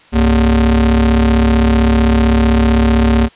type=ring-modulated tone; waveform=square; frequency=82.41 Hz; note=E2; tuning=in tune; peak=-6 dBFS; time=0.12-3.29 s; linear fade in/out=50 ms; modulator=147 Hz; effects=white hiss -45 dBFS RMS until 3.35 s + resampled to 8000 Hz